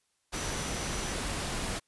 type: tone in noise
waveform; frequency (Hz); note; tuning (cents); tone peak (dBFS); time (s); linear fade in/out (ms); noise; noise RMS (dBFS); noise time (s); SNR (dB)
sine; 5920; F#8; 0; -44; 0.33-1.14; 20; pink; -34; 0.32-1.8; -13
effects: white hiss -75 dBFS RMS until 1.87 s + resampled to 24000 Hz